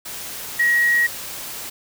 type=tone in noise; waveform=sine; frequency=1900 Hz; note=A#6; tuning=33 cents sharp; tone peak=-14 dBFS; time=0.59-1.07 s; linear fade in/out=10 ms; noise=white; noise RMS=-32 dBFS; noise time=0.05-1.7 s; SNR=+15 dB; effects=none